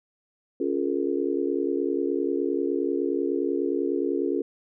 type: chord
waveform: sine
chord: Bb minor seventh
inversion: first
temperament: just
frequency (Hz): 279.7 / 349.6 / 419.5 / 466.2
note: Db4 / F4 / Ab4 / Bb4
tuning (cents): +16 / +2 / +17 / 0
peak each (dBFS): -28 / -27 / -29 / -32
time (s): 0.6-4.42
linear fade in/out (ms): 5
effects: none